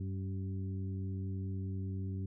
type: harmonic tone with a mistuned harmonic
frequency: 95.8 Hz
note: G2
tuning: 39 cents flat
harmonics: 1 / 2 / 3 / 4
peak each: -36 / -43 / -48 / -52 dBFS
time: 0-2.26 s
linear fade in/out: 5 ms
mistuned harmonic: 3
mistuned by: -31 cents
effects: none